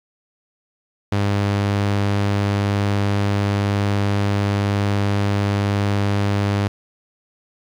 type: tone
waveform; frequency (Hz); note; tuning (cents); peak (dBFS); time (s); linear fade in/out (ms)
sawtooth; 101; G#2; -48; -13; 1.12-6.68; 5
effects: low-pass 5000 Hz 12 dB/octave + 8-bit